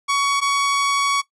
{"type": "tone pair in turn", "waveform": "sawtooth", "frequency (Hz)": [1122, 1122], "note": ["C#6", "C#6"], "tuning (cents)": [21, 21], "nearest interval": "unison", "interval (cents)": 0, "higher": "neither", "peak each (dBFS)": -13, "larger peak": "neither", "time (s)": [[0.08, 0.41], [0.41, 1.22]], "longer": "second", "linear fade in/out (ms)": 20, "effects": ["noise-tail reverb RT60 0.1 s tail -17 dB re dry", "resampled to 22050 Hz"]}